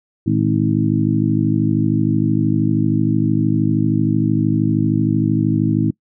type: harmonic tone with a mistuned harmonic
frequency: 53 Hz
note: G#1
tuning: 36 cents sharp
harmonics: 2 / 3 / 4 / 5 / 6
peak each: -20 / -20 / -20 / -20 / -20 dBFS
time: 0.26-5.91 s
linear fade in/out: 10 ms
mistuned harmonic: 2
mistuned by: +98 cents
effects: noise-tail reverb RT60 0.1 s tail -24 dB re dry